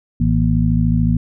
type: harmonic tone with a mistuned harmonic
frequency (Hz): 53.9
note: A1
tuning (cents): -35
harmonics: 1 / 2 / 3 / 4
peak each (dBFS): -19 / -18 / -17 / -18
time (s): 0.2-1.17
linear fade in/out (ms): 5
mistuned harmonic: 4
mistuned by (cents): +150
effects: none